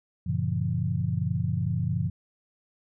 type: tone cluster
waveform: sine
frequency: 95.4 / 117.2 / 140 / 170.4 Hz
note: G2 / A#2 / C#3 / F3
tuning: -47 / +10 / +18 / -42 cents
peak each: -30 dBFS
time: 0.26-2.1 s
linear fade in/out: 10 ms
effects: none